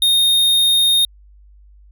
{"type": "tone", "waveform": "square", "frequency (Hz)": 3695, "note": "A#7", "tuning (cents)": -16, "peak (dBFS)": -12, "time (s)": [0.02, 1.05], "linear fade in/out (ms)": 2, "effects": ["added 50 Hz sine -43 dBFS peak until 1.91 s"]}